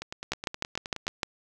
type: two click trains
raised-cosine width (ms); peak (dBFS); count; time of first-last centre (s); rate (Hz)
0.2; -10 / -18; 7 / 11; 0.32-1.232 / 0.02-1.068; 6.58 / 9.54
effects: none